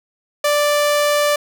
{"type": "tone", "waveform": "sawtooth", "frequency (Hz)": 587.3, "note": "D5", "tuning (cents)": 0, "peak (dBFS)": -10, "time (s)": [0.44, 1.36], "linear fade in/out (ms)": 5, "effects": []}